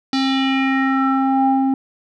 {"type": "tone with low-pass filter sweep", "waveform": "square", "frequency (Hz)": 267.4, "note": "C4", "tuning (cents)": 38, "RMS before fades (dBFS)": -17, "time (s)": [0.13, 1.74], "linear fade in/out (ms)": 2, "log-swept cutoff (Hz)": [4500, 570], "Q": 3.7, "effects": []}